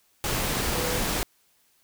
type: tone in noise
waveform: sine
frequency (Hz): 493.9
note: B4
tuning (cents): 0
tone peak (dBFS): -31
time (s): 0.75-0.99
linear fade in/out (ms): 0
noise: pink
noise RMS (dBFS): -27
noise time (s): 0.24-1.23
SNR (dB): -7
effects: white hiss -65 dBFS RMS until 1.83 s